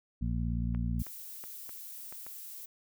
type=harmonic tone; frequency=58.27 Hz; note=A#1; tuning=in tune; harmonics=1 / 2 / 3 / 4; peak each=-32 / -35 / -37 / -38 dBFS; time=0.21-1.03 s; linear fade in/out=10 ms
type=clicks; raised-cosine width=0.5 ms; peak=-33 dBFS; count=6; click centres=0.748 / 1.067 / 1.439 / 1.693 / 2.125 / 2.266 s
type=noise; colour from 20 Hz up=violet; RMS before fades=-45 dBFS; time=0.99-2.66 s; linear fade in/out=10 ms
effects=none